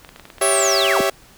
clicks, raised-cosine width 0.3 ms, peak -22 dBFS, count 8, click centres 0.048 / 0.091 / 0.161 / 0.197 / 0.254 / 0.302 / 0.383 / 0.568 s
sawtooth chord, C# diminished, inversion second, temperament equal, 392 / 554.4 / 659.3 Hz, G4 / C#5 / E5, 0 / 0 / 0 cents, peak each -17 / -17 / -17 dBFS, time 0.41-1.1 s, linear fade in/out 5 ms
sine linear sweep, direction down, 11170 to 130 Hz, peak -18 dBFS, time 0.42-1.01 s, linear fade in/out 2 ms
effects pink hiss -48 dBFS RMS until 1.37 s

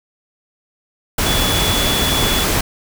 sine tone in noise, 3423 Hz, A7, 48 cents flat, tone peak -20 dBFS, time 1.26-2.44 s, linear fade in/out 5 ms, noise pink, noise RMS -17 dBFS, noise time 1.18-2.61 s, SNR -6 dB, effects none

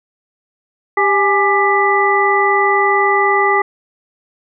harmonic tone with a mistuned harmonic, 396 Hz, G4, 18 cents sharp, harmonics 1 / 2 / 3 / 5, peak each -16 / -16 / -16 / -16 dBFS, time 0.97-3.62 s, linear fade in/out 5 ms, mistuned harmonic 2, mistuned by +83 cents, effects none

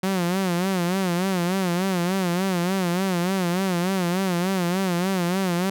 sawtooth tone with vibrato, 182.5 Hz, F#3, 24 cents flat, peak -17 dBFS, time 0.03-5.7 s, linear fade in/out 5 ms, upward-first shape sine, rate 3.4 Hz, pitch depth 110 cents each way, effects none

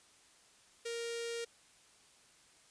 sawtooth tone with notch filter, 466.8 Hz, A#4, 2 cents sharp, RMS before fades -40 dBFS, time 0.85-1.45 s, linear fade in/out 10 ms, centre 980 Hz, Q 0.68, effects white hiss -64 dBFS RMS until 2.7 s + resampled to 22050 Hz

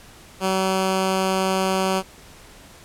10% pulse tone, 189.6 Hz, F#3, 43 cents sharp, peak -11 dBFS, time 0.4-2.03 s, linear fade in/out 50 ms, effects pink hiss -46 dBFS RMS until 2.84 s + low-pass 12000 Hz 12 dB/octave

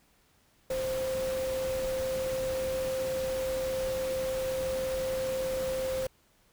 sine tone in noise, 523.3 Hz, C5, in tune, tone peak -29 dBFS, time 0.7-6.07 s, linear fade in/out 5 ms, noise pink, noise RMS -40 dBFS, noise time 0.7-6.07 s, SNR +8 dB, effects pink hiss -66 dBFS RMS until 6.52 s

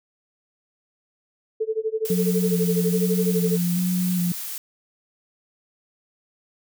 sine tone with tremolo, 440 Hz, A4, in tune, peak -19 dBFS, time 1.6-3.58 s, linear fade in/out 10 ms, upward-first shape sine, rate 12 Hz, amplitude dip 95%
blue noise, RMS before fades -32 dBFS, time 2.05-4.58 s, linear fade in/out 2 ms
sine tone with vibrato, 178.2 Hz, F3, 35 cents sharp, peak -20 dBFS, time 2.1-4.32 s, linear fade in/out 2 ms, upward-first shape square, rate 1.2 Hz, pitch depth 27 cents each way
effects none

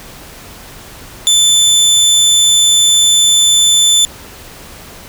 25% pulse tone, 3520 Hz, A7, in tune, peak -3 dBFS, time 1.27-4.05 s, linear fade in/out 0 ms, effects pink hiss -34 dBFS RMS until 5.08 s

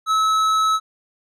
sine tone with tanh clipping, 1296 Hz, E6, 30 cents flat, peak -17 dBFS, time 0.06-0.8 s, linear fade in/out 50 ms, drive 12 dB, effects none

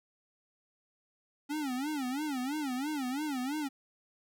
square tone with vibrato, 277.2 Hz, C#4, in tune, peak -33 dBFS, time 1.49-3.69 s, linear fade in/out 20 ms, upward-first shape sine, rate 3 Hz, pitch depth 190 cents each way, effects none

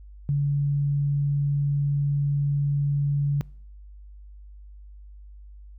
sine tone, 142.7 Hz, D3, 49 cents flat, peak -20 dBFS, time 0.29-3.41 s, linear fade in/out 0 ms, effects noise-tail reverb RT60 0.6 s tail -25 dB re dry + added 50 Hz sine -42 dBFS peak until 5.78 s

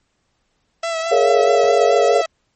sawtooth tone with vibrato, 659.3 Hz, E5, in tune, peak -16 dBFS, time 0.83-2.26 s, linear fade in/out 5 ms, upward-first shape sine, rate 4.7 Hz, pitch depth 31 cents each way
sine chord, Bb minor seventh, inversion third, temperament just, 419.5 / 466.2 / 559.4 / 699.2 Hz, Ab4 / Bb4 / Db5 / F5, +17 / 0 / +16 / +2 cents, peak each -17 dBFS, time 1.11-2.22 s, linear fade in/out 10 ms
5% pulse tone with exponential decay, 116.5 Hz, A#2, 1 cent flat, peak -22 dBFS, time 1.64-1.76 s, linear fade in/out 0 ms, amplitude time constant 25 ms
effects pink hiss -67 dBFS RMS until 2.55 s + MP3 32 kbps

